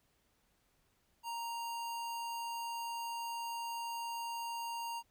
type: tone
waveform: square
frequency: 932.3 Hz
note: A#5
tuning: in tune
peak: -39 dBFS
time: 1.23-5.03 s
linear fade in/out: 50 ms
effects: pink hiss -75 dBFS RMS until 5.1 s